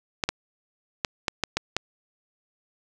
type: clicks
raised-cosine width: 0.2 ms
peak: -6 dBFS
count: 7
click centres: 0.238 / 0.29 / 1.048 / 1.282 / 1.437 / 1.57 / 1.766 s
effects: none